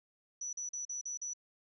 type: tone bursts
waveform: sine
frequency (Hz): 5920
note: F#8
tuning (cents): 0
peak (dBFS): -37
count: 6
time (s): 0.41-1.335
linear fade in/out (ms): 5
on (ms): 120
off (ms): 41
effects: none